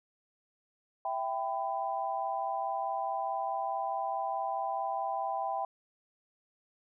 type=chord; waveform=sine; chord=E minor; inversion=none; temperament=equal with one note detuned; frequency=659.3 / 784 / 1002.1 Hz; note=E5 / G5 / B5; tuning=0 / 0 / +25 cents; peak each=-37 / -33 / -37 dBFS; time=1.05-5.65 s; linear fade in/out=2 ms; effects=none